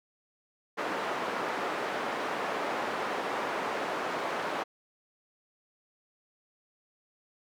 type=band-pass noise; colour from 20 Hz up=white; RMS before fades=-33 dBFS; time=0.77-4.64 s; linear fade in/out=20 ms; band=310 to 1200 Hz; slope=12 dB/octave; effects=none